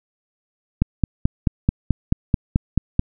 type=click train; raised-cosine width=5 ms; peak=-3 dBFS; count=11; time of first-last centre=0.82-2.994 s; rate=4.6 Hz; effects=none